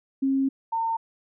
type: tone pair in turn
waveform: sine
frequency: 270 / 908.2 Hz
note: C#4 / A#5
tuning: -45 / -45 cents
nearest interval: octave + major sixth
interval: 2100 cents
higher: second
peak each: -20 / -23 dBFS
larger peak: first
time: 0.22-0.49 / 0.72-0.97 s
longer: first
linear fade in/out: 10 ms
effects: none